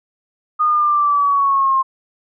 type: linear sweep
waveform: sine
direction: down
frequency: 1233 to 1058 Hz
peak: -12 dBFS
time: 0.59-1.83 s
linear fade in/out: 20 ms
effects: none